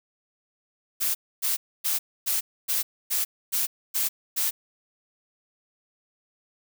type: noise bursts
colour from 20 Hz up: blue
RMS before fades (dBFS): -25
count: 9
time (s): 1-4.51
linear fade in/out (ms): 20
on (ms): 150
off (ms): 270
effects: none